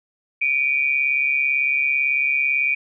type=tone pair together; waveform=sine; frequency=2315 / 2453 Hz; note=D7 / D#7; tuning=-25 / -25 cents; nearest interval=minor second; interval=100 cents; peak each=-20 dBFS; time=0.41-2.75 s; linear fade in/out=10 ms; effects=none